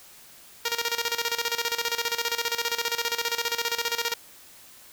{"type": "tone with tremolo", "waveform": "5% pulse", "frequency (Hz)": 467.9, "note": "A#4", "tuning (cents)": 6, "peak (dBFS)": -12, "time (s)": [0.65, 4.14], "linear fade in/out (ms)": 5, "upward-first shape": "square", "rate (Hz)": 15, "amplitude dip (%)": 75, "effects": ["white hiss -50 dBFS RMS until 4.92 s"]}